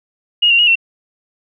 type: tone with pitch steps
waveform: sine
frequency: 2870 / 2760 / 2884 / 2712 Hz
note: F7 / F7 / F#7 / E7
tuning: +47 / -21 / -45 / +49 cents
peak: -8 dBFS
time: 0.42-0.756 s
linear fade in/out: 10 ms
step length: 84 ms
effects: none